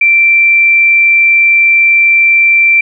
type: tone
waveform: sine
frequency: 2349 Hz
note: D7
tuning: in tune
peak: -4 dBFS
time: 0.01-2.81 s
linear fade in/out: 5 ms
effects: none